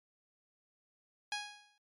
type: tone with exponential decay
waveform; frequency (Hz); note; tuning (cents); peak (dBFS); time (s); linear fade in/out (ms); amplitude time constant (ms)
10% pulse; 828; G#5; -5; -25; 1.32-1.78; 2; 98
effects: MP3 48 kbps